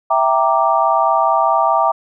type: chord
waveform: sine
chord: E half-diminished seventh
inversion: none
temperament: equal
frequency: 659.3 / 784 / 932.3 / 1174.7 Hz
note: E5 / G5 / Bb5 / D6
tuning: 0 / 0 / 0 / 0 cents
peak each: -17 dBFS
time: 0.1-1.92 s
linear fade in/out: 10 ms
effects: none